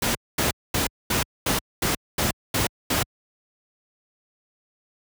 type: noise bursts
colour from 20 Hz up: pink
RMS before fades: -22 dBFS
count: 9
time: 0.02-3.03 s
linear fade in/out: 5 ms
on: 130 ms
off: 230 ms
effects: high-pass 60 Hz 12 dB/octave